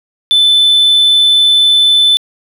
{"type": "tone", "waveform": "sine", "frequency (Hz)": 3516, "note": "A7", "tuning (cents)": -2, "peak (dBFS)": -3, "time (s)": [0.31, 2.17], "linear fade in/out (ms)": 0, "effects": ["tanh soft clip ceiling -4 dBFS", "7-bit"]}